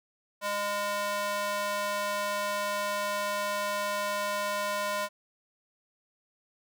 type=tone with high-pass filter; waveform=square; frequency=204.2 Hz; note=G#3; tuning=29 cents flat; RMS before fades=-31 dBFS; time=0.41-5.09 s; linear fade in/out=50 ms; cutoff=790 Hz; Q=1.7; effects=none